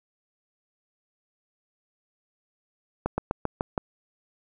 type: slowing click train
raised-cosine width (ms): 1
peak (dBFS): -11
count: 6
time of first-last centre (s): 3.06-3.778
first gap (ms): 120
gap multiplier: 1.09
effects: none